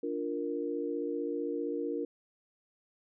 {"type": "chord", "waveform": "sine", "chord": "Bb major", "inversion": "first", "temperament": "equal", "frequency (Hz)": [293.7, 349.2, 466.2], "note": ["D4", "F4", "Bb4"], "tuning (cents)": [0, 0, 0], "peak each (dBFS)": [-36, -37, -35], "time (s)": [0.03, 2.05], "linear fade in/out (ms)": 5, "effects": []}